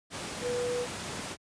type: tone in noise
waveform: sine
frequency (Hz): 489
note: B4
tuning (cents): -17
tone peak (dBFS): -29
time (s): 0.41-0.87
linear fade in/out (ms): 50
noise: pink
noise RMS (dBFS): -37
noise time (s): 0.1-1.37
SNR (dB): +5
effects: high-pass 100 Hz 12 dB/octave + resampled to 22050 Hz